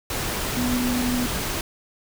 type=tone in noise; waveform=sine; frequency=246.9 Hz; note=B3; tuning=in tune; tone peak=-22 dBFS; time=0.57-1.26 s; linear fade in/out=2 ms; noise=pink; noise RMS=-27 dBFS; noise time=0.1-1.61 s; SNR=+2 dB; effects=none